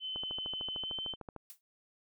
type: tone with pitch glide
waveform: sine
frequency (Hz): 3052 to 3082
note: G7 to G7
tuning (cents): -47 to -30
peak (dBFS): -36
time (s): 0-1.16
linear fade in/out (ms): 50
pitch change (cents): +17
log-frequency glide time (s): 0.78-0.94
type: click train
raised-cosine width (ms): 1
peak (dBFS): -30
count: 17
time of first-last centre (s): 0.16-1.363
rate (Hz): 13.3
type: noise with exponential decay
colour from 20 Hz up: blue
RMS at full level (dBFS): -45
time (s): 1.5-1.61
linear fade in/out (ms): 0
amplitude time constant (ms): 22
effects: none